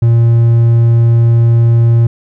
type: tone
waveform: triangle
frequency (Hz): 116.54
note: A#2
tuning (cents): 0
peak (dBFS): -3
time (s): 0.02-2.07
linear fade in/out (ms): 5
effects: none